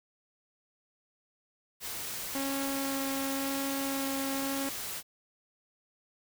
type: noise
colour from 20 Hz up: white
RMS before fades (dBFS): -38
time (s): 1.8-5.03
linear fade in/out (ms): 50
type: tone with vibrato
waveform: sawtooth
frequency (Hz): 273.1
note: C#4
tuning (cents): -26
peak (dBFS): -28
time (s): 2.35-4.69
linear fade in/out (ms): 2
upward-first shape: sine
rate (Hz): 0.94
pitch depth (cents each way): 9
effects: none

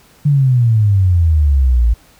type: exponential sweep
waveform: sine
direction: down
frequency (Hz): 149.1 to 55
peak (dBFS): -8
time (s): 0.25-1.94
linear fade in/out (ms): 10
effects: pink hiss -48 dBFS RMS until 2.19 s

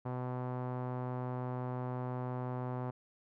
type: tone with low-pass filter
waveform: sawtooth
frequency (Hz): 125.8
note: B2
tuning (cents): +32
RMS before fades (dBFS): -38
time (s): 0.05-2.91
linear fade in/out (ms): 10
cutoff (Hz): 980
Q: 1.8
effects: none

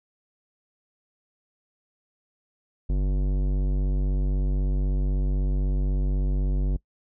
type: tone with tanh clipping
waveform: sine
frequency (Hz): 48.07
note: G1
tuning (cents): -33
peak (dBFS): -23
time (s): 2.89-6.77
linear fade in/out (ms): 10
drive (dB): 16
effects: noise-tail reverb RT60 0.1 s tail -22 dB re dry

